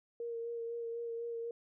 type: tone with vibrato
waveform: sine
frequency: 465.5 Hz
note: A#4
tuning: 2 cents flat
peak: -37 dBFS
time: 0.2-1.51 s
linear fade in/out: 2 ms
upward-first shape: sine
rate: 4 Hz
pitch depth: 19 cents each way
effects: none